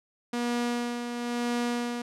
sawtooth tone with tremolo, 240.1 Hz, B3, 49 cents flat, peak -22 dBFS, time 0.33-2.02 s, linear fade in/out 5 ms, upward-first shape sine, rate 1 Hz, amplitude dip 50%, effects low-pass 9000 Hz 12 dB/octave

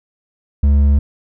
sine tone with hard clipping, 71.3 Hz, C#2, 49 cents sharp, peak -10 dBFS, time 0.63-0.99 s, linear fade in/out 5 ms, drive 5 dB, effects none

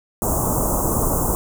pink band-stop noise, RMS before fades -20 dBFS, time 0.22-1.35 s, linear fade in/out 0 ms, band 1200 to 6800 Hz, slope 48 dB/octave, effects none

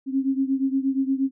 sine beating tone pair, 266.4 / 274.9 Hz, C4 / C#4, +31 / -14 cents, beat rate 8.5 Hz, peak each -22 / -25 dBFS, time 0.06-1.31 s, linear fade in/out 50 ms, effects none

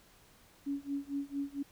sine tone with tremolo, 281 Hz, C#4, 24 cents sharp, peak -31 dBFS, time 0.66-1.63 s, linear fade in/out 10 ms, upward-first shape sine, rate 4.4 Hz, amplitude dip 95%, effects pink hiss -62 dBFS RMS until 1.71 s

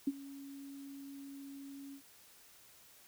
sine tone with ADSR envelope, 277.2 Hz, C#4, in tune, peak -27 dBFS, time 0.07-2.02 s, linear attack 6 ms, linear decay 38 ms, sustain -19 dB, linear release 84 ms, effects white hiss -61 dBFS RMS until 3.07 s

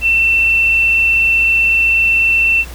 sine tone, 2688 Hz, E7, 33 cents sharp, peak -9 dBFS, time 0.01-2.65 s, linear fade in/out 50 ms, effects added 60 Hz sine -28 dBFS peak until 2.74 s + pink hiss -35 dBFS RMS until 2.74 s

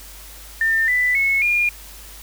sine tone with pitch steps, 1802 / 1987.9 / 2193 / 2419 Hz, A6 / B6 / C#7 / D#7, +41 / +11 / -19 / -49 cents, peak -15 dBFS, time 0.61-1.69 s, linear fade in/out 2 ms, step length 270 ms, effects added 50 Hz sine -41 dBFS peak until 2.22 s + white hiss -41 dBFS RMS until 2.22 s

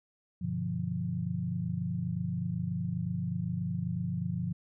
sine chord, G dominant seventh, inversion none, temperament equal, 98 / 123.47 / 146.83 / 174.61 Hz, G2 / B2 / D3 / F3, 0 / 0 / 0 / 0 cents, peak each -38 / -37 / -38 / -33 dBFS, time 0.41-4.53 s, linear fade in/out 10 ms, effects none

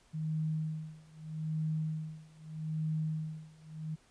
sine tone with tremolo, 156.7 Hz, D#3, 13 cents sharp, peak -30 dBFS, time 0.13-3.96 s, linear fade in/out 20 ms, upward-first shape sine, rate 0.8 Hz, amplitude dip 95%, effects pink hiss -66 dBFS RMS until 4.1 s + resampled to 22050 Hz

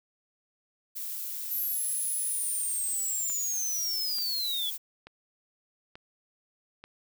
violet noise, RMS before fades -36 dBFS, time 0.95-4.78 s, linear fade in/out 20 ms
sine linear sweep, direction down, 11950 to 3322 Hz, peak -29 dBFS, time 1.5-4.71 s, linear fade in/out 20 ms
click train, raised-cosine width 0.3 ms, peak -29 dBFS, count 5, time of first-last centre 3.3-6.84 s, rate 1.13 Hz
effects none

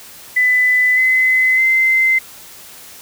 sine tone with pitch steps, 2000 / 2035 / 2071 Hz, B6 / C7 / C7, +21 / -49 / -18 cents, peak -10 dBFS, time 0.36-2.19 s, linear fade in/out 10 ms, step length 610 ms, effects white hiss -38 dBFS RMS until 3.01 s

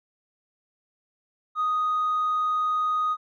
triangle tone with tanh clipping, 1245 Hz, D#6, 1 cent sharp, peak -22 dBFS, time 1.55-3.17 s, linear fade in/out 50 ms, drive 5 dB, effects none

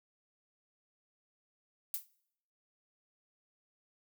violet noise with exponential decay, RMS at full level -32 dBFS, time 1.94-2.07 s, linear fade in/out 1 ms, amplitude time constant 27 ms, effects noise-tail reverb RT60 0.7 s tail -22 dB re dry

